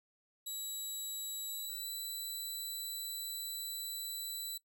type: tone with pitch glide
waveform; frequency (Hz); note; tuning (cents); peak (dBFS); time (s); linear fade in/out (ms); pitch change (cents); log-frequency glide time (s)
10% pulse; 3900 to 3977; B7 to B7; -23 to +11; -33; 0.46-4.58; 10; +34; 1.47-1.88
effects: noise-tail reverb RT60 0.1 s tail -19 dB re dry